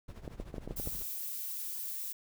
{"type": "noise with tremolo", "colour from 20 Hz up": "brown", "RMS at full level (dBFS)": -42, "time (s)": [0.08, 1.03], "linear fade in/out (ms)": 5, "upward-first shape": "triangle", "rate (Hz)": 13, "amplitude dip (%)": 80}
{"type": "clicks", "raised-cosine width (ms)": 2, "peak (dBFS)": -26, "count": 8, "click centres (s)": [0.278, 0.4, 0.542, 0.582, 0.676, 0.709, 0.799, 0.874]}
{"type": "noise", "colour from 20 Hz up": "violet", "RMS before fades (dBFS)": -39, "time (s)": [0.76, 2.13], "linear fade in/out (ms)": 10}
{"effects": []}